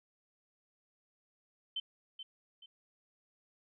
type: tone with echo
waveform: sine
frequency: 3083 Hz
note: G7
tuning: 29 cents flat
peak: -34 dBFS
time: 1.76-1.8 s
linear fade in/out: 5 ms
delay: 430 ms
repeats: 2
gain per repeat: -9 dB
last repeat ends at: 2.66 s
effects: none